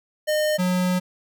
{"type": "tone pair in turn", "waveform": "square", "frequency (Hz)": [610, 181.67], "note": ["D#5", "F#3"], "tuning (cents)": [-34, -31], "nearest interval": "octave + major sixth", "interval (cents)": 2097, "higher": "first", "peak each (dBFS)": -20, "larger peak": "neither", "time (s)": [[0.27, 0.58], [0.58, 1]], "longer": "second", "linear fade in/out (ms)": 20, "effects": []}